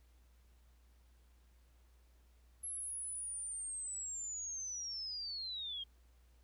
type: linear sweep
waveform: sine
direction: down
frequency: 11175 to 3181 Hz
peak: -40 dBFS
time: 2.63-5.84 s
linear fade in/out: 10 ms
effects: added 60 Hz sine -63 dBFS peak until 6.43 s + pink hiss -75 dBFS RMS until 6.43 s